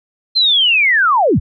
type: linear sweep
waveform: sine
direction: down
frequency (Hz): 4186 to 38.89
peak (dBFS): -9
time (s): 0.35-1.4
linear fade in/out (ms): 20
effects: none